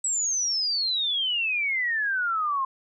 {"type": "exponential sweep", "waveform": "sine", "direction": "down", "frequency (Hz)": [7902, 1046.5], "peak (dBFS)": -23, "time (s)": [0.04, 2.65], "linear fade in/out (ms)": 5, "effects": []}